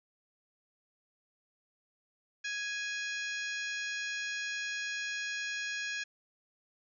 harmonic tone with a mistuned harmonic, 830.6 Hz, G#5, in tune, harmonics 2 / 3 / 4 / 5 / 6 / 7 / 8, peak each -37 / -40 / -45 / -47 / -49 / -48 / -47 dBFS, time 2.44-6.04 s, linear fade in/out 10 ms, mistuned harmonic 7, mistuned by -71 cents, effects none

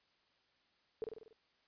sine tone with echo, 442.6 Hz, A4, 10 cents sharp, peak -35 dBFS, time 1.02-1.04 s, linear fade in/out 0 ms, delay 48 ms, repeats 6, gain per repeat -4 dB, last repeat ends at 1.328 s, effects white hiss -74 dBFS RMS until 1.67 s + resampled to 11025 Hz

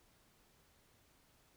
silence, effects pink hiss -70 dBFS RMS until 1.56 s

